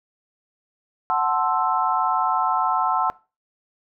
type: chord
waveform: sine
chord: F# half-diminished seventh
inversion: none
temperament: equal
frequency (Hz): 740 / 880 / 1046.5 / 1318.5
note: F#5 / A5 / C6 / E6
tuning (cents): 0 / 0 / 0 / 0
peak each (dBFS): -24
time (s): 1.1-3.1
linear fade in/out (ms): 0
effects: noise-tail reverb RT60 0.3 s tail -21 dB re dry